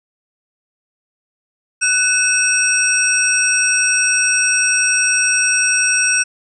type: tone cluster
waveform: sine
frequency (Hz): 1489 / 2600 / 5630 / 8340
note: F#6 / E7 / F8 / C9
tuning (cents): +11 / -24 / +13 / -7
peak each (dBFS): -18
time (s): 1.81-6.24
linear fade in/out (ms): 20
effects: none